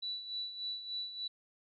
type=tone with tremolo; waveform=sine; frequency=3951 Hz; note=B7; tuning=in tune; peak=-35 dBFS; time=0.02-1.28 s; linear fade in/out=10 ms; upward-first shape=sine; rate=3.4 Hz; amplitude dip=65%; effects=none